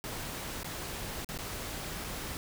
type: noise with dropouts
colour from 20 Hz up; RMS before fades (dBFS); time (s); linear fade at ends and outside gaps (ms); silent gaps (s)
pink; -39; 0.04-2.37; 0; 0.632-0.645 / 1.246-1.289 / 1.376-1.388 / 2.041-2.045
effects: none